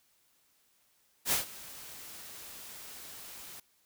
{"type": "noise with ADSR envelope", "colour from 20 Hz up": "white", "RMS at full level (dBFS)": -27, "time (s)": [1.25, 3.6], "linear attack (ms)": 67, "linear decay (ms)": 130, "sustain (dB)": -20, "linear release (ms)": 5, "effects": ["white hiss -70 dBFS RMS until 3.85 s"]}